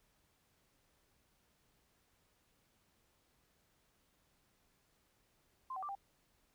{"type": "tone with pitch steps", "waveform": "sine", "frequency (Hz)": [1043, 759, 1177, 793], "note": ["C6", "F#5", "D6", "G5"], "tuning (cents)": [-6, 44, 3, 20], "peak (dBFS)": -40, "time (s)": [5.7, 5.952], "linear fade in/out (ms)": 5, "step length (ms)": 63, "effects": ["pink hiss -75 dBFS RMS until 6.54 s"]}